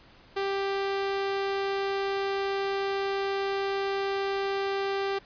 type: tone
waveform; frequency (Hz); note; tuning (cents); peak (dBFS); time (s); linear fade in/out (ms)
sawtooth; 393.2; G4; +5; -23; 0.36-5.19; 10
effects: pink hiss -55 dBFS RMS until 5.25 s + resampled to 11025 Hz